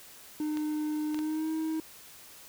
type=tone with pitch glide; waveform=triangle; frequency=304.1 to 317.4 Hz; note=D#4 to D#4; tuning=-40 to +35 cents; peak=-27 dBFS; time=0.4-1.8 s; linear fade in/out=2 ms; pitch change=+75 cents; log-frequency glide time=1.12-1.51 s
type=clicks; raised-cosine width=0.2 ms; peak=-23 dBFS; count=3; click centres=0.572 / 1.145 / 1.19 s
effects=white hiss -51 dBFS RMS until 2.48 s